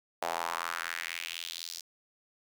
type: tone with high-pass filter sweep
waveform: sawtooth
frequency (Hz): 84.1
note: E2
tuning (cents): +35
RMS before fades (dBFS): -37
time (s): 0.22-1.81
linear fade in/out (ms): 5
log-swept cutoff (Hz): 690 to 5200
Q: 2.6
effects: none